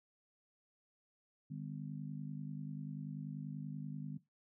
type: harmonic tone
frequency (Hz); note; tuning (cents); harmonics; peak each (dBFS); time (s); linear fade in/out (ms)
50.3; G1; +45; 3 / 4 / 5; -43 / -48 / -49; 1.5-4.18; 10
effects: noise-tail reverb RT60 0.2 s tail -17 dB re dry